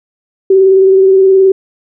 sine tone with vibrato, 383.1 Hz, G4, 40 cents flat, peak -3 dBFS, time 0.5-1.52 s, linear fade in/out 5 ms, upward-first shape sine, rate 19 Hz, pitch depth 24 cents each way, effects none

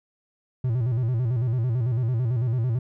triangle tone with vibrato, 120.1 Hz, B2, 48 cents flat, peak -19 dBFS, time 0.64-2.79 s, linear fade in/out 5 ms, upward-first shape square, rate 9 Hz, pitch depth 110 cents each way, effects none

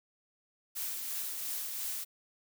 blue noise with tremolo, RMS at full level -36 dBFS, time 0.75-2.05 s, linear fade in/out 20 ms, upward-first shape triangle, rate 2.9 Hz, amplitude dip 35%, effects none

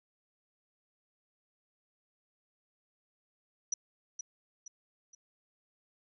sine tone with echo, 5890 Hz, F#8, 9 cents flat, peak -28 dBFS, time 3.72-3.74 s, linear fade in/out 5 ms, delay 470 ms, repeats 3, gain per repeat -8 dB, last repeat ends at 5.15 s, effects none

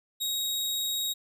sawtooth tone, 3785 Hz, A#7, 26 cents sharp, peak -25 dBFS, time 0.2-1.14 s, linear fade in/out 20 ms, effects none

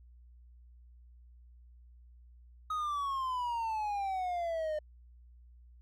triangle exponential sweep, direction down, 1267 to 603 Hz, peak -30 dBFS, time 2.7-4.79 s, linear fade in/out 5 ms, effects added 60 Hz sine -54 dBFS peak until 5.81 s

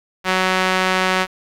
sawtooth tone with band-pass filter, 186.3 Hz, F#3, 12 cents sharp, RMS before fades -18 dBFS, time 0.24-1.27 s, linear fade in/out 50 ms, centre 1900 Hz, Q 0.76, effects 7-bit

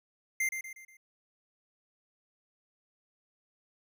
square tone with echo, 2093 Hz, C7, in tune, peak -28 dBFS, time 0.4-0.49 s, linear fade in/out 5 ms, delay 120 ms, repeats 4, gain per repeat -7 dB, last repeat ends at 0.97 s, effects none

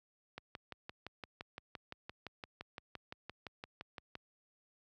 click train, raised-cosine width 0.3 ms, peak -28 dBFS, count 23, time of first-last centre 0.38-4.154 s, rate 5.83 Hz, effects high-pass 60 Hz 12 dB/octave

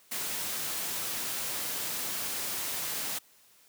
white noise, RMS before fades -34 dBFS, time 0.11-3.19 s, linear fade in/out 10 ms, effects white hiss -61 dBFS RMS until 3.68 s + high-pass 100 Hz 12 dB/octave

